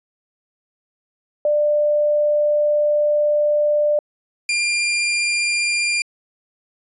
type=tone pair in turn; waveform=sine / sawtooth; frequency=594 / 2395 Hz; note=D5 / D7; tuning=+20 / +33 cents; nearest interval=2 octaves; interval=2413 cents; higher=second; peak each=-14 dBFS; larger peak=neither; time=1.45-3.99 / 4.49-6.02 s; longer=first; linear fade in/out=2 ms; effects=resampled to 24000 Hz